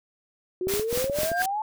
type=exponential sweep; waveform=sine; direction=up; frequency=358.5 to 880 Hz; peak=-25 dBFS; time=0.61-1.62 s; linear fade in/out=2 ms
type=clicks; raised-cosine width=2 ms; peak=-19 dBFS; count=10; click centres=0.671 / 0.738 / 0.796 / 0.928 / 0.975 / 1.043 / 1.098 / 1.187 / 1.233 / 1.317 s
type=noise with tremolo; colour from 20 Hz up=white; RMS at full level=-29 dBFS; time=0.68-1.46 s; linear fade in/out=5 ms; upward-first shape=sine; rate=4.1 Hz; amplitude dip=95%
type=tone with exponential growth; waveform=triangle; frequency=1596 Hz; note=G6; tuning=31 cents sharp; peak=-19 dBFS; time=1.13-1.42 s; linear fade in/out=0 ms; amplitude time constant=62 ms
effects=none